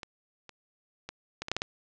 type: clicks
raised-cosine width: 0.2 ms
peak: -22 / -28 / -21 / -17 / -19 / -10 / -12 / -13 dBFS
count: 8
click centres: 0.032 / 0.493 / 1.09 / 1.42 / 1.484 / 1.516 / 1.566 / 1.619 s
effects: low-pass 7000 Hz 12 dB/octave